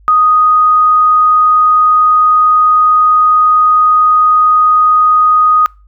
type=tone; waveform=sine; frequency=1244.5 Hz; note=D#6; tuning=in tune; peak=-5 dBFS; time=0.08-5.66 s; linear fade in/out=0 ms; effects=noise-tail reverb RT60 0.3 s tail -26 dB re dry + added 50 Hz sine -40 dBFS peak until 5.87 s